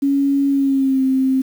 sine tone with pitch glide, 278.4 to 263.7 Hz, C#4 to C4, +8 to +14 cents, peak -13 dBFS, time 0.02-1.42 s, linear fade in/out 10 ms, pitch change -94 cents, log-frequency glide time 0.49-1.03 s, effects 7-bit

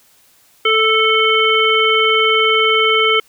harmonic tone, 440 Hz, A4, in tune, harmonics 1 / 3 / 5 / 7, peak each -16 / -16 / -16 / -16 dBFS, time 0.65-3.2 s, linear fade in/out 5 ms, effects white hiss -52 dBFS RMS until 3.28 s

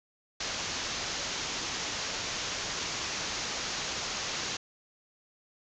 white low-pass noise, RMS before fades -35 dBFS, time 0.4-4.57 s, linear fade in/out 5 ms, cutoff 6900 Hz, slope 96 dB/octave, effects none

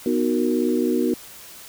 sine chord, B major seventh, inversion none, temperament equal, 246.9 / 311.1 / 370 / 466.2 Hz, B3 / D#4 / F#4 / A#4, 0 / 0 / 0 / 0 cents, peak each -22 / -24 / -23 / -27 dBFS, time 0.06-1.14 s, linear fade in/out 2 ms, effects white hiss -42 dBFS RMS until 1.68 s

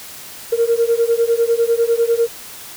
sine beating tone pair, 460 / 470 Hz, A#4 / A#4, -23 / +14 cents, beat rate 10 Hz, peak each -15 dBFS, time 0.52-2.28 s, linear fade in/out 10 ms, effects tanh soft clip ceiling -7 dBFS + white hiss -35 dBFS RMS until 2.76 s

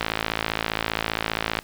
click train, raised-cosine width 0.3 ms, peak -6 dBFS, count 88, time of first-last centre 0.01-1.589 s, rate 55.1 Hz, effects pink hiss -48 dBFS RMS until 1.63 s

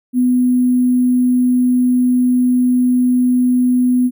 sine tone with sample-and-hold, 250 Hz, B3, 21 cents sharp, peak -10 dBFS, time 0.13-4.11 s, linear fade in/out 50 ms, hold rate 11025 Hz, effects none

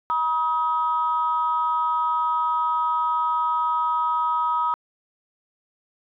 sine tone pair together, 962 / 1265.6 Hz, B5 / D#6, -46 / +29 cents, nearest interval perfect fourth, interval 475 cents, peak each -22 dBFS, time 0.1-4.74 s, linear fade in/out 0 ms, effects tanh soft clip ceiling -12 dBFS

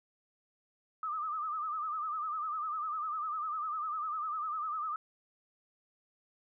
sine tone with vibrato, 1240 Hz, D#6, 6 cents flat, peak -33 dBFS, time 1.03-4.96 s, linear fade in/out 2 ms, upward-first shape sine, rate 10 Hz, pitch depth 93 cents each way, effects none

